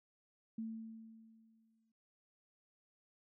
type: tone with exponential decay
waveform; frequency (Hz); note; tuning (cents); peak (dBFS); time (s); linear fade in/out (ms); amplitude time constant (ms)
sine; 223.5; A3; +27; -38; 0.58-1.92; 5; 290
effects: none